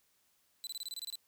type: tone bursts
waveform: sawtooth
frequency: 4003 Hz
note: B7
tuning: 23 cents sharp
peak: -36 dBFS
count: 10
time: 0.64-1.155 s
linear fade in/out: 0 ms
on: 29 ms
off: 25 ms
effects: white hiss -73 dBFS RMS until 1.27 s